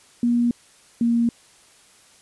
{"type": "tone pair in turn", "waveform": "sine", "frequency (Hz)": [238.8, 234.3], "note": ["A#3", "A#3"], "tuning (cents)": [42, 9], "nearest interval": "unison", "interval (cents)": 33, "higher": "first", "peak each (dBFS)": -16, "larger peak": "neither", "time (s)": [[0.23, 0.51], [1.01, 1.29]], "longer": "neither", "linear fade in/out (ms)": 2, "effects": ["white hiss -53 dBFS RMS until 2.21 s", "resampled to 24000 Hz"]}